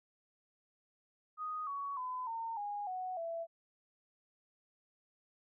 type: tone with pitch steps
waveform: sine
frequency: 1244.5 / 1121.6 / 1010.8 / 911 / 821.1 / 740 / 666.9 Hz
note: D#6 / C#6 / B5 / A#5 / G#5 / F#5 / E5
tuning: 0 / +20 / +40 / -40 / -20 / 0 / +20 cents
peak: -37 dBFS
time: 1.37-3.47 s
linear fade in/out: 50 ms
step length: 300 ms
effects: none